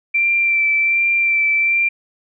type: tone with vibrato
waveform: sine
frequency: 2349 Hz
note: D7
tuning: in tune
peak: -13 dBFS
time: 0.14-1.89 s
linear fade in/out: 10 ms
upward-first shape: sine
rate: 1.3 Hz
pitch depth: 19 cents each way
effects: none